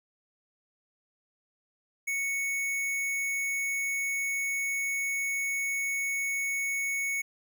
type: tone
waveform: square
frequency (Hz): 2217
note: C#7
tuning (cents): 0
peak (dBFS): -29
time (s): 2.07-7.22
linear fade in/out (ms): 10
effects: none